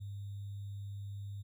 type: tone with sample-and-hold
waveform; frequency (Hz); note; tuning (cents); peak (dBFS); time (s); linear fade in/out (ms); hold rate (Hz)
sine; 100.3; G2; +40; -40; 0-1.43; 20; 3675
effects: none